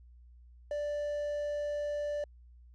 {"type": "tone with quantisation", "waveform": "triangle", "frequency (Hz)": 587.3, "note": "D5", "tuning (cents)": 0, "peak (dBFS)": -30, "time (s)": [0.71, 2.24], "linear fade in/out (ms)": 2, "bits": 10, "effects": ["added 60 Hz sine -53 dBFS peak until 2.74 s", "resampled to 22050 Hz"]}